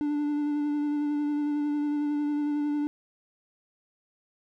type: tone with vibrato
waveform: triangle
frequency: 294 Hz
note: D4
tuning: 2 cents sharp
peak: -23 dBFS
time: 0.01-2.87 s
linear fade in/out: 0 ms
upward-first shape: sine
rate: 11 Hz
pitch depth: 18 cents each way
effects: none